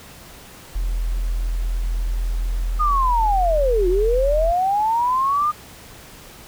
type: tone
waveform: sine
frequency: 42 Hz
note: E1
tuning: 33 cents sharp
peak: -19 dBFS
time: 0.75-4.52 s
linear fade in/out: 10 ms
type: linear two-way sweep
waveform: sine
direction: down then up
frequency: 1244.5 to 349.2 to 1227 Hz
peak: -16 dBFS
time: 2.79-5.52 s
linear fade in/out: 20 ms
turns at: 3.88 s
effects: pink hiss -42 dBFS RMS until 6.47 s